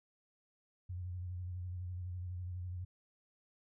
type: tone with vibrato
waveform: sine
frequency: 89.9 Hz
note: F#2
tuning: 49 cents flat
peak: -39 dBFS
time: 0.89-2.85 s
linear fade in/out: 10 ms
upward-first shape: square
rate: 12 Hz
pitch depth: 35 cents each way
effects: none